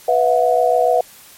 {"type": "chord", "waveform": "sine", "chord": "B suspended fourth", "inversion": "none", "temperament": "equal with one note detuned", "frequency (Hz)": [493.9, 659.3, 726.4], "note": ["B4", "E5", "F#5"], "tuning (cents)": [0, 0, -32], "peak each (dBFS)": -16, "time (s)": [0.08, 1.01], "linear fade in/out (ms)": 5, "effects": ["white hiss -43 dBFS RMS until 1.37 s", "MP3 64 kbps"]}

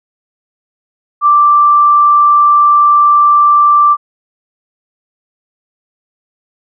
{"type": "tone", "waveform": "sine", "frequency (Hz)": 1174.7, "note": "D6", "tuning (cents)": 0, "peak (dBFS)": -4, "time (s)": [1.21, 3.97], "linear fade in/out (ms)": 50, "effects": []}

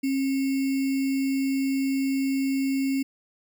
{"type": "tone with sample-and-hold", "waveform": "sine", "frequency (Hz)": 270, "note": "C#4", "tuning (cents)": -45, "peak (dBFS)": -22, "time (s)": [0.03, 3.03], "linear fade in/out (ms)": 10, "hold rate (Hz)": 2450, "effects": []}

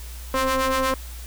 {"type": "ring-modulated tone", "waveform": "sawtooth", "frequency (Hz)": 261.6, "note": "C4", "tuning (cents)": 0, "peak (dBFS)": -13, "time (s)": [0.34, 0.94], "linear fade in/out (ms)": 2, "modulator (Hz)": 789, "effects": ["added 60 Hz sine -34 dBFS peak until 1.26 s", "white hiss -43 dBFS RMS until 1.26 s"]}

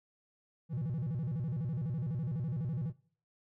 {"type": "tone with vibrato", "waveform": "triangle", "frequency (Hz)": 140.5, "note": "C#3", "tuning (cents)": 24, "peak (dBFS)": -30, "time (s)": [0.69, 2.93], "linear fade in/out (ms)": 50, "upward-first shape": "square", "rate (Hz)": 12, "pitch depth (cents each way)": 270, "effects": ["noise-tail reverb RT60 0.5 s tail -22 dB re dry", "tanh soft clip ceiling -26 dBFS"]}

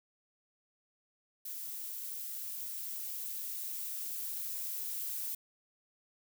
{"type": "noise with level ramp", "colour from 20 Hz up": "violet", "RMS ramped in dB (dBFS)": [-42, -38], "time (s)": [1.45, 5.35], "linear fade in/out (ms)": 5, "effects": []}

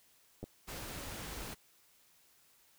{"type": "clicks", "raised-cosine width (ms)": 2, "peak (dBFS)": -30, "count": 2, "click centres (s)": [0.43, 0.44]}
{"type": "noise", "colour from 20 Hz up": "pink", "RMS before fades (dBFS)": -44, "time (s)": [0.67, 1.55], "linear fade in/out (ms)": 20}
{"effects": ["white hiss -67 dBFS RMS until 2.78 s"]}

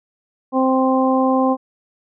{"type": "harmonic tone", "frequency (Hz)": 261.6, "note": "C4", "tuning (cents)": 0, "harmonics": [1, 2, 3, 4], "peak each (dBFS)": [-16, -19, -21, -22], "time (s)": [0.52, 1.57], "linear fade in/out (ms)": 50, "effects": []}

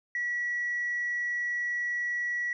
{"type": "tone", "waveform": "sine", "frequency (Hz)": 1935, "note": "B6", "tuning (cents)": -36, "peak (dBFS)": -27, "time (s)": [0.15, 2.53], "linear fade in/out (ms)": 2, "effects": ["tanh soft clip ceiling -24 dBFS"]}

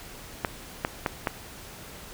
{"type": "clicks", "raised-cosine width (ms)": 0.5, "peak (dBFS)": -9, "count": 4, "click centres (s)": [0.448, 0.849, 1.062, 1.272], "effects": ["pink hiss -44 dBFS RMS until 2.13 s"]}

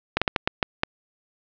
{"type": "slowing click train", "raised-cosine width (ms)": 0.3, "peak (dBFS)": -3, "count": 7, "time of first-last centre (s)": [0.17, 0.834], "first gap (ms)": 46, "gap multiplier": 1.35, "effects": ["low-pass 4000 Hz 12 dB/octave"]}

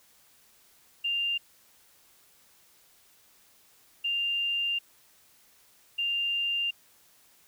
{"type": "tone bursts at uneven times", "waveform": "sine", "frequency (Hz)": 2794, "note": "F7", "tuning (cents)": 0, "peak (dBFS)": -26, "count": 3, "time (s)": [[1.04, 1.38], [4.04, 4.79], [5.98, 6.71]], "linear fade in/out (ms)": 10, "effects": ["white hiss -61 dBFS RMS until 7.47 s"]}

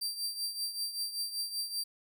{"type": "tone with tremolo", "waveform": "sawtooth", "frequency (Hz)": 4699, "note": "D8", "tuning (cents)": 0, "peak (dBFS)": -28, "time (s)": [0.01, 1.84], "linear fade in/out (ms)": 10, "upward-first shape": "triangle", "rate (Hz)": 5.2, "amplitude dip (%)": 75, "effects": []}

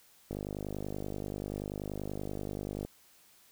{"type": "click train", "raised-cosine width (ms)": 2, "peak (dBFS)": -24, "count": 129, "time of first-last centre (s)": [0.31, 2.85], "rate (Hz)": 50.4, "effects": ["white hiss -62 dBFS RMS until 3.51 s"]}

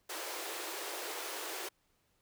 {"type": "high-pass noise", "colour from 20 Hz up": "pink", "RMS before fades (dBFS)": -41, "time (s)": [0.09, 1.69], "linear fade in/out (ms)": 10, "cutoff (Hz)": 320, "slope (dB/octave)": 96, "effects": ["pink hiss -75 dBFS RMS until 2.21 s"]}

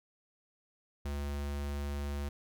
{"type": "tone", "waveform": "square", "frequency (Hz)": 71.5, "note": "D2", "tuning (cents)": -46, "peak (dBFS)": -35, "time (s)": [1.05, 2.29], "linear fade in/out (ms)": 5, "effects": []}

